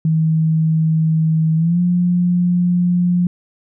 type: tone with pitch glide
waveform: sine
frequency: 159.5 to 176.98 Hz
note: D#3 to F3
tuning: +43 to +23 cents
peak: -12 dBFS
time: 0.05-3.27 s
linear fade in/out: 2 ms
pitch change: +180 cents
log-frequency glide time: 1.56-1.8 s
effects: none